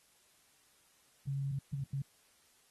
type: tone bursts at uneven times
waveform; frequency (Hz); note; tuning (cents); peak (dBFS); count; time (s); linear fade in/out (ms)
sine; 137.9; C#3; -9; -33; 3; 1.27-1.59 / 1.73-1.84 / 1.93-2.02; 5
effects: white hiss -68 dBFS RMS until 2.7 s + AAC 32 kbps